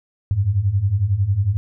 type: beating tone pair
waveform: sine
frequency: 92.1 / 103.1 Hz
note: F#2 / G#2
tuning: -7 / -12 cents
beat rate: 11 Hz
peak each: -21 / -17 dBFS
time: 0.31-1.57 s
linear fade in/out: 0 ms
effects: none